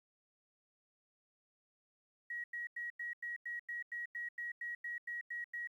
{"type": "tone bursts", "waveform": "sine", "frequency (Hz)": 1904, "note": "A#6", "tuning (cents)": 36, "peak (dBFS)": -39, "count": 15, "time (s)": [2.3, 5.674], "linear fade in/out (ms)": 5, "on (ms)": 140, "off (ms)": 91, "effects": ["12-bit"]}